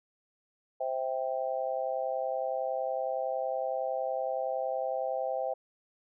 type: chord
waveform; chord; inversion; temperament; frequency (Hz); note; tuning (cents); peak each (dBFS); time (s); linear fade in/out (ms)
sine; C major; none; just; 523.3 / 654.1 / 784.9; C5 / E5 / G5; 0 / -14 / +2; -33 / -34 / -35; 0.8-5.54; 10
effects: none